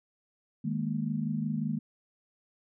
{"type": "chord", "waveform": "sine", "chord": "D# suspended fourth", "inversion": "none", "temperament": "equal", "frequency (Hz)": [155.56, 207.7, 233.1], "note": ["D#3", "G#3", "A#3"], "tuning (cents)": [0, 0, 0], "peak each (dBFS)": -33, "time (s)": [0.64, 1.79], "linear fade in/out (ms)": 10, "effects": []}